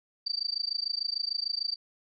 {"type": "tone with amplitude modulation", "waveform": "sine", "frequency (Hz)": 4639, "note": "D8", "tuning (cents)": -22, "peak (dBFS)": -25, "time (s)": [0.26, 1.76], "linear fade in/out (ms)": 10, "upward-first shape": "sine", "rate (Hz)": 26.7, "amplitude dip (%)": 100, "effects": []}